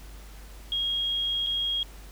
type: tone with dropouts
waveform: sine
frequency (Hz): 3272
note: G#7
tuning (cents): -26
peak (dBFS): -25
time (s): 0.72-1.83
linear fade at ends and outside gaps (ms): 1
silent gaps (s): 1.464-1.469
effects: added 50 Hz sine -43 dBFS peak until 2.11 s + pink hiss -51 dBFS RMS until 2.11 s